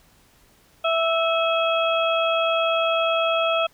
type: harmonic tone with a mistuned harmonic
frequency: 658 Hz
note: E5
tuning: 3 cents flat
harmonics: 1 / 2 / 4 / 5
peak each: -21 / -24 / -27 / -28 dBFS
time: 0.84-3.67 s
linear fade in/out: 10 ms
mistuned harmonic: 4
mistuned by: -39 cents
effects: pink hiss -57 dBFS RMS until 3.73 s